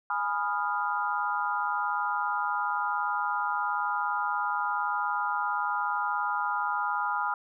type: chord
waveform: sine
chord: F half-diminished seventh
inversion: first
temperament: equal with one note detuned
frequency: 830.6 / 987.8 / 1235.9 / 1396.9 Hz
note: Ab5 / Cb6 / Eb6 / F6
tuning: 0 / 0 / -12 / 0 cents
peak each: -32 dBFS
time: 0.1-7.34 s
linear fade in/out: 2 ms
effects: none